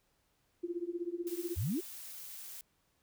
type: tone with tremolo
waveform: sine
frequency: 346.4 Hz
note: F4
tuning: 14 cents flat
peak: -31 dBFS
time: 0.63-1.56 s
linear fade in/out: 10 ms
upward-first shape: triangle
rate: 16 Hz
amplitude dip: 100%
type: noise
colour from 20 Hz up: blue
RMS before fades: -47 dBFS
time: 1.27-2.61 s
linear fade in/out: 0 ms
type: exponential sweep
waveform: sine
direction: up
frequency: 73.42 to 399.6 Hz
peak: -31 dBFS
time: 1.56-1.81 s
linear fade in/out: 20 ms
effects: pink hiss -75 dBFS RMS until 3.02 s